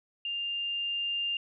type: tone with level ramp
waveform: sine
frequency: 2800 Hz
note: F7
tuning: 4 cents sharp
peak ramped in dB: -31 to -28 dBFS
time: 0.25-1.37 s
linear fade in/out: 2 ms
effects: none